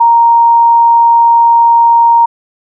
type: tone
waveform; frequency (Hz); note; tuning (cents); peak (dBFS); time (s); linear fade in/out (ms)
sine; 932.3; A#5; 0; -3; 0-2.26; 10
effects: none